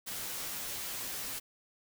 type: noise with comb filter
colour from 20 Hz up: white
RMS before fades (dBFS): -39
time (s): 0.06-1.4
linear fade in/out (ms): 20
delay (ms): 13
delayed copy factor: -0.6
effects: none